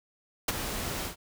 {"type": "noise with ADSR envelope", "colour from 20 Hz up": "pink", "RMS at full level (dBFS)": -24, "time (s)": [0.48, 1.16], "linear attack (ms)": 6, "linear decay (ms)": 25, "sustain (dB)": -10, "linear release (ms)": 110, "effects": []}